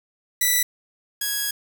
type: tone pair in turn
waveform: 5% pulse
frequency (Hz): 1971 / 1657.4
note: B6 / G#6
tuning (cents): -4 / -4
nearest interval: minor third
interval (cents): 300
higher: first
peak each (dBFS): -7 / -12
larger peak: first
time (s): 0.41-0.63 / 1.21-1.51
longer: second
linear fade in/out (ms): 5
effects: 7-bit